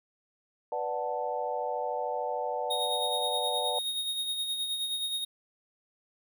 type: chord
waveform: sine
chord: B minor seventh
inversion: none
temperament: equal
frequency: 493.9 / 587.3 / 740 / 880 Hz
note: B4 / D5 / F#5 / A5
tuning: 0 / 0 / 0 / 0 cents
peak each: -35 dBFS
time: 0.72-3.79 s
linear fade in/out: 2 ms
type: tone with tremolo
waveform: square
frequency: 3729 Hz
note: A#7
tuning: in tune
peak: -29 dBFS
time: 2.7-5.25 s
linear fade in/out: 10 ms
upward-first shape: sine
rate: 9.5 Hz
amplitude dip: 45%
effects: none